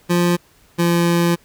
25% pulse tone pair in turn, 174.61 / 171.41 Hz, F3 / F3, 0 / -32 cents, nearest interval unison, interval 32 cents, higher first, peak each -10 dBFS, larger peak neither, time 0.09-0.37 / 0.78-1.36 s, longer second, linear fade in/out 20 ms, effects pink hiss -53 dBFS RMS until 1.44 s

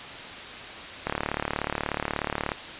click train, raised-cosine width 0.5 ms, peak -11 dBFS, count 54, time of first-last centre 1.07-2.518 s, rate 36.6 Hz, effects white hiss -38 dBFS RMS until 2.79 s + resampled to 8000 Hz

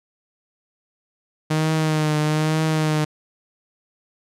sawtooth tone with vibrato, 154.9 Hz, D#3, 7 cents flat, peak -14 dBFS, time 1.5-3.05 s, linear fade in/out 10 ms, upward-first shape triangle, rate 1.1 Hz, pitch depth 41 cents each way, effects low-pass 10000 Hz 12 dB/octave

